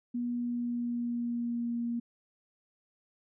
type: tone with pitch glide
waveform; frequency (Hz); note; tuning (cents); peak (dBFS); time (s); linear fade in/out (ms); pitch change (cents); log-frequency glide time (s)
sine; 241.5 to 236; B3 to A#3; -39 to +22; -30; 0.14-2; 10; -39; 0.3-1.74
effects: none